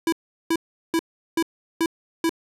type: tone bursts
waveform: square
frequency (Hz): 329.6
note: E4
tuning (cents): 0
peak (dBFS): -19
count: 6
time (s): 0.07-2.294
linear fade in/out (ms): 2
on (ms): 54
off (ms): 380
effects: resampled to 32000 Hz